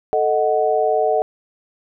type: chord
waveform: sine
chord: D# diminished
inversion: second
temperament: equal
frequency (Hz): 440 / 622.3 / 740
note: A4 / D#5 / F#5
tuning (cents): 0 / 0 / 0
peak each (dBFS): -19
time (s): 0.13-1.22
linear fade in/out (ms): 0
effects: none